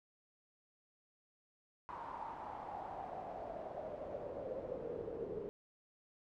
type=noise with band-pass filter sweep; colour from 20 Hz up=brown; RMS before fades=-45 dBFS; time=1.89-5.49 s; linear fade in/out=0 ms; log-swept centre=1000 to 420 Hz; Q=6.2; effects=none